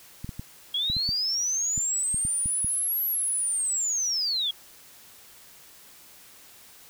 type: clicks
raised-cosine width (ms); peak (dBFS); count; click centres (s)
5; -22; 11; 0.245 / 0.292 / 0.395 / 0.9 / 0.967 / 1.091 / 1.778 / 2.144 / 2.251 / 2.459 / 2.646
type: linear two-way sweep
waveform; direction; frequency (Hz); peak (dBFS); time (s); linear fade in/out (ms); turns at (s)
sine; up then down; 3255 to 11840 to 3255; -24; 0.74-4.51; 5; 3.05
effects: white hiss -51 dBFS RMS until 6.89 s